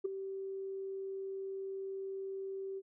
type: tone with ADSR envelope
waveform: sine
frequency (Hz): 387.2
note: G4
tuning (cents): -21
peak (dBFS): -27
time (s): 0.04-2.82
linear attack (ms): 14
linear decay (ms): 10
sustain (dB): -11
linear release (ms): 44
effects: tanh soft clip ceiling -26 dBFS